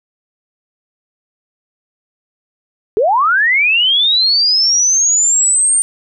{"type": "linear sweep", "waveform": "sine", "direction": "up", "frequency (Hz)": [390, 8870], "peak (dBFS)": -9, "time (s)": [2.97, 5.82], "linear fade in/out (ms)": 0, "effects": []}